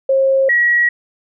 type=tone pair in turn; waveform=sine; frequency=537 / 1913.7 Hz; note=C5 / A#6; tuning=+45 / +45 cents; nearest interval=octave + minor seventh; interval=2200 cents; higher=second; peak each=-10 dBFS; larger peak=neither; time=0.09-0.49 / 0.49-0.89 s; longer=neither; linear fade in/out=5 ms; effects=none